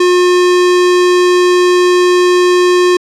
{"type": "tone", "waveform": "square", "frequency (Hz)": 358.8, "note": "F4", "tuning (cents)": 47, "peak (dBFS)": -7, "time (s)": [0, 2.97], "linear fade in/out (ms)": 5, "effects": ["low-pass 7000 Hz 12 dB/octave"]}